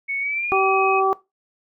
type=tone with pitch glide; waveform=sine; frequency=2217 to 2532 Hz; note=C#7 to D#7; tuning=0 to +30 cents; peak=-22 dBFS; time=0.08-1.01 s; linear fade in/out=20 ms; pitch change=+230 cents; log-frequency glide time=0.2-0.61 s
type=harmonic tone; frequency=384.9 Hz; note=G4; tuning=32 cents flat; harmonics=1 / 2 / 3; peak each=-20 / -20 / -20 dBFS; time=0.52-1.13 s; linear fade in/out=0 ms
effects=noise-tail reverb RT60 0.2 s tail -18 dB re dry